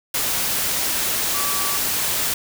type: tone in noise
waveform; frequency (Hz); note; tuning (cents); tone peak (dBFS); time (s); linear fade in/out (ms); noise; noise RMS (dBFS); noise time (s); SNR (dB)
sine; 1151; D6; -35; -28; 1.34-1.77; 5; white; -22; 0.14-2.34; -9
effects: none